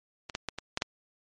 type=clicks; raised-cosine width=0.2 ms; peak=-21 / -13 / -14 / -18 / -12 / -10 dBFS; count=6; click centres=0.298 / 0.351 / 0.487 / 0.586 / 0.774 / 0.821 s; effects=MP3 48 kbps